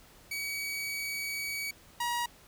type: tone pair in turn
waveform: sawtooth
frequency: 2266 / 954.7 Hz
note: C#7 / A#5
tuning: +37 / +41 cents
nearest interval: octave + minor third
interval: 1496 cents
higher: first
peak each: -30 / -26 dBFS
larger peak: second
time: 0.31-1.71 / 2-2.26 s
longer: first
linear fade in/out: 5 ms
effects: pink hiss -57 dBFS RMS until 2.47 s